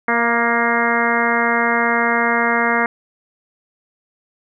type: harmonic tone with a mistuned harmonic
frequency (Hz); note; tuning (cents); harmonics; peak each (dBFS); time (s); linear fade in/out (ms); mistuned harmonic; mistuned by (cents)
234.7; A#3; +12; 1 / 2 / 3 / 4 / 5 / 6 / 7 / 8 / 9; -23 / -23 / -23 / -23 / -23 / -23 / -23 / -23 / -23; 0.08-2.86; 2; 3; -18
effects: none